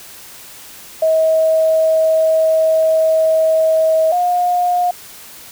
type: tone pair in turn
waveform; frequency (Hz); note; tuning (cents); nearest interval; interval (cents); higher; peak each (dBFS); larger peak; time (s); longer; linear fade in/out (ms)
sine; 639 / 713.5; D#5 / F5; +46 / +37; major second; 191; second; -10 / -12; first; 1.02-4.12 / 4.12-4.91; first; 5
effects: white hiss -37 dBFS RMS until 5.51 s